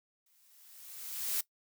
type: noise with exponential growth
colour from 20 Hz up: blue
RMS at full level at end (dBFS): -31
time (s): 0.26-1.41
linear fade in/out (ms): 5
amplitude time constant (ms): 250
effects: noise-tail reverb RT60 0.1 s tail -19 dB re dry